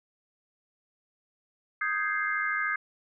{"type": "chord", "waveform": "sine", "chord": "Ab major seventh", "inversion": "second", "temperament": "equal", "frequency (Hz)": [1244.5, 1568, 1661.2, 2093], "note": ["Eb6", "G6", "Ab6", "C7"], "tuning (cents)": [0, 0, 0, 0], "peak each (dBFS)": -32, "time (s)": [1.81, 2.76], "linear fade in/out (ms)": 5, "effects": []}